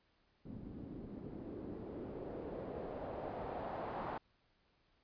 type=noise with low-pass filter sweep; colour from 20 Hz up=white; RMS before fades=-45 dBFS; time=0.45-4.18 s; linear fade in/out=5 ms; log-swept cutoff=220 to 890 Hz; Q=1.9; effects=pink hiss -75 dBFS RMS until 5.03 s + resampled to 11025 Hz